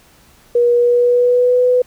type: tone with pitch glide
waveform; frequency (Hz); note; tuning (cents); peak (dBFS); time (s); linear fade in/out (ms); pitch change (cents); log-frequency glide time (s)
sine; 480 to 498.4; B4 to B4; -49 to +16; -9; 0.55-1.82; 5; +65; 0.74-1.64
effects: pink hiss -49 dBFS RMS until 1.86 s